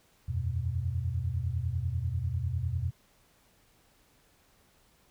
sine chord, E suspended second, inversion none, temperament equal, 82.41 / 92.5 / 123.47 Hz, E2 / F#2 / B2, 0 / 0 / 0 cents, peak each -33 dBFS, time 0.28-2.91 s, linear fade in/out 10 ms, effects pink hiss -65 dBFS RMS until 5.1 s

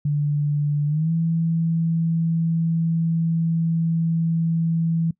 sine tone with pitch glide, 146.83 to 164.81 Hz, D3 to E3, 0 to 0 cents, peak -18 dBFS, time 0.05-5.11 s, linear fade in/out 5 ms, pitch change +200 cents, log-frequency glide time 0.87-1.11 s, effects noise-tail reverb RT60 0.1 s tail -22 dB re dry

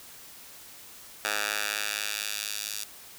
10% pulse tone with high-pass filter sweep, 104.3 Hz, G#2, 8 cents sharp, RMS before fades -32 dBFS, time 1.25-2.84 s, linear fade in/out 0 ms, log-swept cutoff 1200 to 4800 Hz, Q 0.86, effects white hiss -48 dBFS RMS until 3.18 s

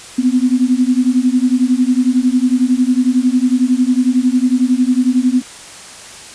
sine beating tone pair, 246.9 / 257.9 Hz, B3 / C4, 0 / -25 cents, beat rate 11 Hz, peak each -13 dBFS, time 0.18-5.42 s, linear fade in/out 10 ms, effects white hiss -34 dBFS RMS until 6.34 s + resampled to 22050 Hz

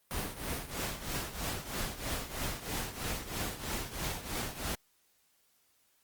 pink noise with tremolo, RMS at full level -34 dBFS, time 0.11-4.75 s, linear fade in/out 0 ms, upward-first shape triangle, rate 3.1 Hz, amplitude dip 80%, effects white hiss -71 dBFS RMS until 6.03 s + Opus 32 kbps

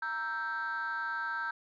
sine chord, E diminished, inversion second, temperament equal, 932.3 / 1318.5 / 1568 Hz, Bb5 / E6 / G6, 0 / 0 / 0 cents, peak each -38 / -37 / -33 dBFS, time 0.02-1.51 s, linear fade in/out 5 ms, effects tanh soft clip ceiling -28 dBFS

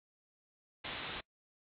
white low-pass noise, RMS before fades -43 dBFS, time 0.84-1.21 s, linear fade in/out 10 ms, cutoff 3900 Hz, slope 96 dB/octave, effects noise-tail reverb RT60 0.1 s tail -25 dB re dry

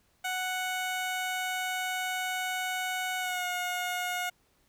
15% pulse tone with pitch glide, 740 to 719.8 Hz, F#5 to F#5, 0 to -48 cents, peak -24 dBFS, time 0.24-4.3 s, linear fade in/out 10 ms, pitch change -48 cents, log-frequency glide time 3.19-3.46 s, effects pink hiss -69 dBFS RMS until 4.68 s

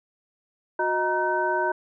sine tone cluster, 365.3 / 623 / 941 / 1525 Hz, F#4 / D#5 / A#5 / G6, -22 / +2 / +16 / -48 cents, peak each -28 / -28 / -25 / -28 dBFS, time 0.79-1.72 s, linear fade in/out 5 ms, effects none

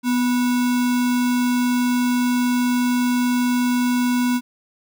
sine tone with sample-and-hold, 246.9 Hz, B3, in tune, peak -16 dBFS, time 0.03-4.41 s, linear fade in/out 50 ms, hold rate 1225 Hz, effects none

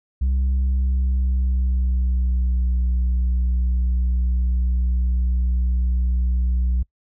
sine tone with pitch glide, 65 to 61.53 Hz, C2 to B1, -11 to -6 cents, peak -14 dBFS, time 0.21-6.83 s, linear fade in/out 10 ms, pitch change -95 cents, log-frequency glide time 0.54-2.72 s, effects noise-tail reverb RT60 0.1 s tail -25 dB re dry + tanh soft clip ceiling -16 dBFS

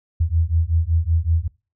sine beating tone pair, 79.9 / 85.2 Hz, D#2 / F2, +47 / -42 cents, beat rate 5.3 Hz, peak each -19 dBFS, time 0.2-1.48 s, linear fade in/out 10 ms, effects noise-tail reverb RT60 0.3 s tail -23 dB re dry

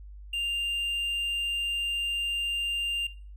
triangle tone, 2794 Hz, F7, in tune, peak -26 dBFS, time 0.33-3.07 s, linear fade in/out 5 ms, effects noise-tail reverb RT60 0.4 s tail -17 dB re dry + added 50 Hz sine -42 dBFS peak until 3.36 s

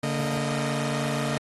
sawtooth tone cluster, 143.2 / 229.1 / 618 Hz, D3 / A#3 / D#5, -43 / -30 / -12 cents, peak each -24 / -26 / -28 dBFS, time 0.03-1.38 s, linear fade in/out 5 ms, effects AAC 32 kbps

